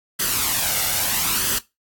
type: noise with flanger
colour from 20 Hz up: white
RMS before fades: -21 dBFS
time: 0.19-1.59 s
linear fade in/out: 10 ms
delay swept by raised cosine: 0.64 to 1.43 ms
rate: 0.77 Hz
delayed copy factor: +0.55
effects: noise-tail reverb RT60 0.2 s tail -18 dB re dry + AAC 64 kbps